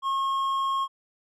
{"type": "tone with hard clipping", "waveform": "sine", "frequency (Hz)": 1083, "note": "C#6", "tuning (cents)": -41, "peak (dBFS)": -25, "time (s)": [0.02, 0.88], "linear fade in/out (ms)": 50, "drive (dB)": 5, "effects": []}